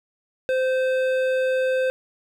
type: tone with hard clipping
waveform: sine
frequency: 518 Hz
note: C5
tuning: 17 cents flat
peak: -21 dBFS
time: 0.49-1.9 s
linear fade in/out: 0 ms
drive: 11 dB
effects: none